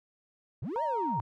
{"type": "linear two-way sweep", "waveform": "triangle", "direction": "up then down", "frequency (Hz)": [87.31, 650, 87.31], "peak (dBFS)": -31, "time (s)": [0.62, 1.21], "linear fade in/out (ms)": 5, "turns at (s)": 0.83}
{"type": "tone", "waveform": "sine", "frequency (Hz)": 933, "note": "A#5", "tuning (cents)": 1, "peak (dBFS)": -29, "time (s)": [0.76, 1.2], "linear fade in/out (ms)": 0}
{"effects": []}